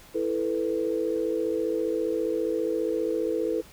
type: chord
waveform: sine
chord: E suspended fourth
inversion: none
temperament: just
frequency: 329.6 / 439.5 / 494.4 Hz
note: E4 / A4 / B4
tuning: 0 / -2 / +2 cents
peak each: -29 / -28 / -29 dBFS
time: 0.14-3.62 s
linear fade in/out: 20 ms
effects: pink hiss -51 dBFS RMS until 3.72 s